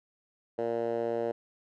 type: tone with band-pass filter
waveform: 10% pulse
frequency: 116.54 Hz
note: A#2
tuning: in tune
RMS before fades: -31 dBFS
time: 0.58-1.32 s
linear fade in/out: 10 ms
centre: 510 Hz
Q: 2.4
effects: none